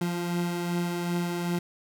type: beating tone pair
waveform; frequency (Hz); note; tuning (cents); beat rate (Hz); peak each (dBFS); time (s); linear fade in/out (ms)
30% pulse; 173.7 / 176.3; F3 / F3; -9 / +17; 2.6; -25 / -33; 0.01-1.59; 5
effects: none